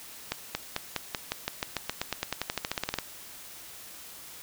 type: accelerating click train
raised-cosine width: 0.2 ms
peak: -11 dBFS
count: 24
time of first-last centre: 0.32-2.987 s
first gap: 230 ms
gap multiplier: 0.93
effects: white hiss -46 dBFS RMS until 4.42 s